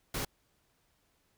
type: noise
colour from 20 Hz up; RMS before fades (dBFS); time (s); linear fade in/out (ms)
pink; -35; 0.14-0.25; 5
effects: pink hiss -73 dBFS RMS until 1.37 s